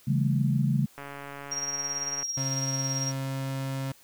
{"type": "chord", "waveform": "sine", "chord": "A dominant seventh", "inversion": "first", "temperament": "equal with one note detuned", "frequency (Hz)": [138.59, 164.81, 199.42, 220], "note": ["C#3", "E3", "G3", "A3"], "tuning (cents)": [0, 0, 30, 0], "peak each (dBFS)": [-24, -30, -30, -30], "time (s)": [0.07, 0.86], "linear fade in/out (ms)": 10}
{"type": "click train", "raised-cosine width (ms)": 0.5, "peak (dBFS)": -25, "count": 177, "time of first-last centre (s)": [0.98, 2.228], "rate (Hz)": 141}
{"type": "tone with tremolo", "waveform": "sine", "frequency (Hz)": 5620, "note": "F8", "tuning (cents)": 10, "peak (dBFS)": -27, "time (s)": [1.51, 3.12], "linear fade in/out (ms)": 10, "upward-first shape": "sine", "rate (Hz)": 18, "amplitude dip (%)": 55}
{"type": "tone", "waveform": "35% pulse", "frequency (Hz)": 134.6, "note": "C3", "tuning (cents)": 49, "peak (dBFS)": -28, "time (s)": [2.37, 3.92], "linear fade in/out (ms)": 5}
{"effects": ["white hiss -57 dBFS RMS until 4.03 s"]}